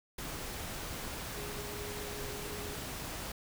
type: tone in noise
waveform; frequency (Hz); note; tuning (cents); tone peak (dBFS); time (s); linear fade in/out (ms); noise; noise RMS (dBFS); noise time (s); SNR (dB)
sine; 413.6; G#4; -7; -45; 1.36-2.75; 5; pink; -41; 0.18-3.32; -7
effects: none